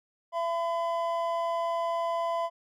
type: tone pair together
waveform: triangle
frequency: 674.1 / 1010 Hz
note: E5 / B5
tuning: +39 / +39 cents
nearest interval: perfect fifth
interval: 700 cents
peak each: -27 / -29 dBFS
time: 0.32-2.5 s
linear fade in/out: 50 ms
effects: none